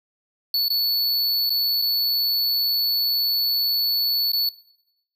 square tone with dropouts, 4439 Hz, C#8, 2 cents sharp, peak -19 dBFS, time 0.54-4.49 s, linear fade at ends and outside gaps 2 ms, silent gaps 0.683-0.702 / 1.495-1.503 / 1.817-1.821 / 4.319-4.332 s, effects noise-tail reverb RT60 0.9 s tail -20 dB re dry

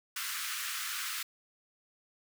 pink high-pass noise, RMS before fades -37 dBFS, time 0.16-1.23 s, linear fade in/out 5 ms, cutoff 1200 Hz, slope 48 dB/octave, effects none

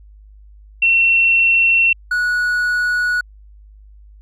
sine / triangle tone pair in turn, 2713 / 1464.8 Hz, E7 / F#6, +49 / -18 cents, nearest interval major seventh, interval 1067 cents, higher first, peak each -10 / -13 dBFS, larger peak first, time 0.82-1.93 / 2.11-3.21 s, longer first, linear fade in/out 5 ms, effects added 51 Hz sine -40 dBFS peak until 4.21 s

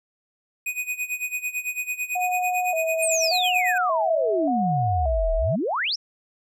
square tone with tremolo, 2489 Hz, D#7, in tune, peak -24 dBFS, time 0.66-3.78 s, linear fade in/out 5 ms, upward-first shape sine, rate 9 Hz, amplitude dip 85%
sine tone with vibrato, 687 Hz, F5, 29 cents flat, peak -22 dBFS, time 2.15-5.56 s, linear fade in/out 10 ms, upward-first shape square, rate 0.86 Hz, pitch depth 100 cents each way
sine exponential two-way sweep, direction down then up, 9200 to 34.78 to 5820 Hz, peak -22 dBFS, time 3.02-5.96 s, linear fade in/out 10 ms, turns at 5.35 s
effects none

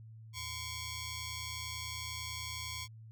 10% pulse ring-modulated tone, 1100 Hz, C#6, 14 cents flat, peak -28 dBFS, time 0.33-2.88 s, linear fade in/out 50 ms, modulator 1180 Hz, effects added 111 Hz sine -49 dBFS peak until 3.11 s

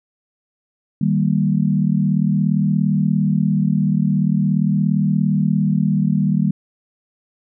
sine chord, Eb major, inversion none, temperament equal, 155.56 / 196 / 233.1 Hz, Eb3 / G3 / Bb3, 0 / 0 / 0 cents, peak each -18 / -17 / -22 dBFS, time 1.01-6.51 s, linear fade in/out 5 ms, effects none

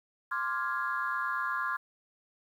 sine chord, D half-diminished seventh, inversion third, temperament equal, 1046.5 / 1174.7 / 1396.9 / 1661.2 Hz, C6 / D6 / F6 / Ab6, 0 / 0 / 0 / 0 cents, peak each -34 / -36 / -34 / -35 dBFS, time 0.31-1.77 s, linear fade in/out 10 ms, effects tanh soft clip ceiling -20 dBFS + 10-bit

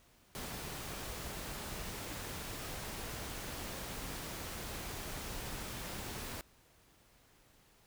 pink noise, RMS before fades -43 dBFS, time 0.35-6.41 s, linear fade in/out 0 ms, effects pink hiss -66 dBFS RMS until 7.86 s

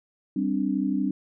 sine chord, G suspended fourth, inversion none, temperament equal, 196 / 261.6 / 293.7 Hz, G3 / C4 / D4, 0 / 0 / 0 cents, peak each -27 dBFS, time 0.36-1.11 s, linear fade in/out 5 ms, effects none

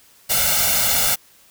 white noise with comb filter, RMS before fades -18 dBFS, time 0.29-1.16 s, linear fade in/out 20 ms, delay 1.4 ms, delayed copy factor +0.9, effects white hiss -52 dBFS RMS until 1.5 s

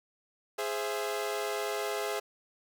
sawtooth chord, Ab augmented, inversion none, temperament equal with one note detuned, 415.3 / 523.3 / 667.7 Hz, Ab4 / C5 / E5, 0 / 0 / +22 cents, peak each -30 / -34 / -33 dBFS, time 0.58-2.2 s, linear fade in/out 10 ms, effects none

